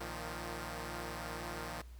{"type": "chord", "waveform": "5% pulse", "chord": "Bb suspended fourth", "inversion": "none", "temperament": "equal with one note detuned", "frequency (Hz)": [115.74, 155.56, 174.61], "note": ["Bb2", "Eb3", "F3"], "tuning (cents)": [-12, 0, 0], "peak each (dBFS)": -34, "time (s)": [0, 1.82], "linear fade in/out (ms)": 10, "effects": ["added 60 Hz sine -49 dBFS peak until 1.99 s", "pink hiss -65 dBFS RMS until 1.99 s"]}